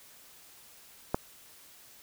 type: click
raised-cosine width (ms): 1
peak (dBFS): -12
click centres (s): 1.145
effects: white hiss -55 dBFS RMS until 2.02 s